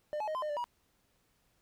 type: tone with pitch steps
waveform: triangle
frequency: 601 / 854 / 622 / 1029 / 607 / 588 / 964 Hz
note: D5 / G#5 / D#5 / C6 / D#5 / D5 / B5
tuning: +40 / +48 / -1 / -29 / -43 / +2 / -42 cents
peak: -31 dBFS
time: 0.13-0.641 s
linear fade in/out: 0 ms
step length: 73 ms
effects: pink hiss -73 dBFS RMS until 1.61 s